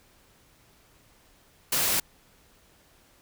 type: noise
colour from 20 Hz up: white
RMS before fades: -25 dBFS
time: 1.72-2 s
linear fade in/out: 5 ms
effects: pink hiss -60 dBFS RMS until 3.21 s